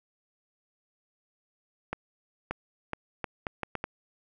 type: accelerating click train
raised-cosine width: 0.5 ms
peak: -16 dBFS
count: 8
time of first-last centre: 1.93-3.841 s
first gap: 580 ms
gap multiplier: 0.73
effects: none